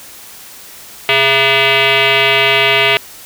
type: tone with frequency modulation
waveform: sine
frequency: 128.3 Hz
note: C3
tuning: 34 cents flat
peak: -8 dBFS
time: 1.09-2.97 s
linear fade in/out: 0 ms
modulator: 541 Hz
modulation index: 5.8
effects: white hiss -35 dBFS RMS until 3.25 s